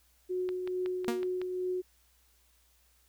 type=tone with tremolo; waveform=sine; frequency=365.8 Hz; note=F#4; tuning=20 cents flat; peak=-29 dBFS; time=0.29-1.82 s; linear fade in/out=20 ms; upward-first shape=triangle; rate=2.3 Hz; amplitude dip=40%
type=click train; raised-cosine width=0.3 ms; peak=-27 dBFS; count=6; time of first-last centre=0.49-1.416 s; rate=5.4 Hz
type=tone with exponential decay; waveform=sawtooth; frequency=235.6 Hz; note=A#3; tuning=19 cents sharp; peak=-23 dBFS; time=1.08-1.28 s; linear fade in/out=0 ms; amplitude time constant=43 ms
effects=added 60 Hz sine -68 dBFS peak until 3.08 s + white hiss -68 dBFS RMS until 3.08 s